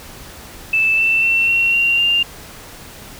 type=tone with pitch steps; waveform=sine; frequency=2637 / 2668 / 2699 / 2730 / 2762 / 2794 Hz; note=E7 / E7 / E7 / F7 / F7 / F7; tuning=0 / +20 / +40 / -40 / -20 / 0 cents; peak=-12 dBFS; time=0.73-2.23 s; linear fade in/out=5 ms; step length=250 ms; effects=pink hiss -37 dBFS RMS until 3.19 s